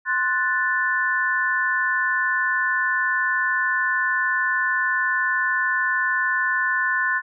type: chord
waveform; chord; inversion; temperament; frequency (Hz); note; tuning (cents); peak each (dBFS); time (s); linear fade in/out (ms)
sine; F# diminished; second; equal; 1046.5 / 1480 / 1760; C6 / F#6 / A6; 0 / 0 / 0; -26 / -23 / -22; 0.05-7.22; 50
effects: none